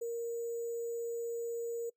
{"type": "tone with sample-and-hold", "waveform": "sine", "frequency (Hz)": 466.2, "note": "A#4", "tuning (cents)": 0, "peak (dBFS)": -34, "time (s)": [0.01, 1.9], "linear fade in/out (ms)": 10, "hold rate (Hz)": 7350, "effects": ["noise-tail reverb RT60 0.1 s tail -22 dB re dry"]}